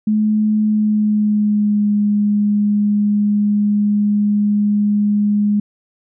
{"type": "tone with pitch glide", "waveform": "sine", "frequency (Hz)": [213.6, 206.9], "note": ["G#3", "G#3"], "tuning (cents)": [49, -6], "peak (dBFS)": -12, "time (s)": [0.07, 5.6], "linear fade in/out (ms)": 5, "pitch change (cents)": -55, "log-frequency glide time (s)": [0.64, 1.91], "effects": []}